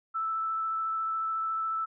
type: tone with vibrato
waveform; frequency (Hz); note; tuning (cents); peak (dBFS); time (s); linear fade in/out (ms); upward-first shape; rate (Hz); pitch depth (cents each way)
sine; 1318.5; E6; 0; -28; 0.14-1.86; 20; sine; 14; 9
effects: none